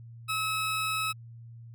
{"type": "tone", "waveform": "20% pulse", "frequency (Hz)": 1290, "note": "E6", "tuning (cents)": -38, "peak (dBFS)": -23, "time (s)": [0.28, 1.13], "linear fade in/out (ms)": 20, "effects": ["added 116 Hz sine -44 dBFS peak until 1.74 s"]}